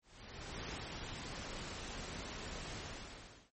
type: noise with ADSR envelope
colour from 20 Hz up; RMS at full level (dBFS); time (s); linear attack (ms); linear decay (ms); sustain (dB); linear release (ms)
pink; -43; 0.02-3.51; 720; 63; -2; 730
effects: low-pass 12000 Hz 12 dB/octave + MP3 32 kbps